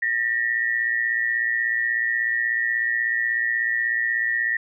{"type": "tone pair together", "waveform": "sine", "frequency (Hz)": [1802, 1918.4], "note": ["A6", "A#6"], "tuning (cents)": [41, 49], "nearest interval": "minor second", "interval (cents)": 108, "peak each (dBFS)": -23, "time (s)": [0.02, 4.57], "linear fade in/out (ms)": 5, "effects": []}